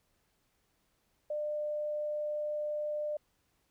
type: tone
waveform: sine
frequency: 599 Hz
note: D5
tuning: 34 cents sharp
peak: -32 dBFS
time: 1.3-3.17 s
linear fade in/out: 5 ms
effects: pink hiss -75 dBFS RMS until 3.7 s